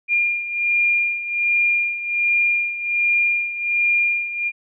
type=beating tone pair; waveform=sine; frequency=2407 / 2408.3 Hz; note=D7 / D7; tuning=+42 / +43 cents; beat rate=1.3 Hz; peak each=-18 / -23 dBFS; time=0.08-4.52 s; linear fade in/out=50 ms; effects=none